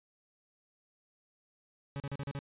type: tone bursts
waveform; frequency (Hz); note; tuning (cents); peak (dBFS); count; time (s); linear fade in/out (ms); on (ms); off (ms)
40% pulse; 140.4; C#3; +22; -35; 6; 1.96-2.39; 0; 40; 38
effects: resampled to 8000 Hz